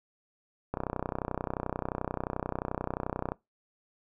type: click train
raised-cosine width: 1 ms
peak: -17 dBFS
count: 82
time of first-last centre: 0.74-3.32 s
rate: 31.4 Hz
effects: noise-tail reverb RT60 0.2 s tail -22 dB re dry